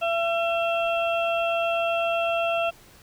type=harmonic tone with a mistuned harmonic; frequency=674 Hz; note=E5; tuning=38 cents sharp; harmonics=1 / 2 / 4 / 5; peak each=-23 / -31 / -29 / -37 dBFS; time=0.01-2.71 s; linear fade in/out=20 ms; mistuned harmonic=5; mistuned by=-62 cents; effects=pink hiss -52 dBFS RMS until 3.02 s